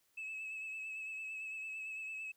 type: tone with vibrato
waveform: sine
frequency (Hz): 2597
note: E7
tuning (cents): -26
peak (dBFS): -39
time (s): 0.17-2.32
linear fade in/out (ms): 10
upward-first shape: sine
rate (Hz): 8.9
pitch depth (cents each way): 29
effects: tanh soft clip ceiling -39 dBFS + white hiss -75 dBFS RMS until 2.36 s